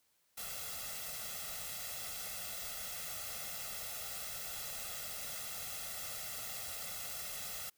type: noise with comb filter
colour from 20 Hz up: white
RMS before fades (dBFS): -43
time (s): 0.37-7.7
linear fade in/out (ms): 10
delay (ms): 1.5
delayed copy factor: +0.95
effects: white hiss -75 dBFS RMS until 7.77 s